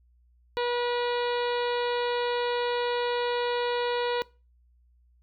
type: harmonic tone with a mistuned harmonic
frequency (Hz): 484.1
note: B4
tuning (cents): -35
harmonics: 1 / 2 / 3 / 4 / 5 / 6 / 7 / 8 / 9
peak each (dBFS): -27 / -31 / -38 / -40 / -41 / -42 / -44 / -41 / -44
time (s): 0.57-4.22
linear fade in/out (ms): 0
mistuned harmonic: 7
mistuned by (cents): +26
effects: noise-tail reverb RT60 0.3 s tail -21 dB re dry + added 60 Hz sine -59 dBFS peak until 5.22 s